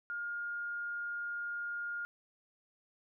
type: tone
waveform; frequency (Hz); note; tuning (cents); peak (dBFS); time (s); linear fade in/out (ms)
sine; 1417; F6; +25; -36; 0.1-2.05; 0
effects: none